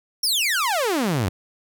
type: exponential sweep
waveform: sawtooth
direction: down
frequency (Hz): 5680 to 84.7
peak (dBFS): -16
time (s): 0.23-1.29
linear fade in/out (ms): 5
effects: none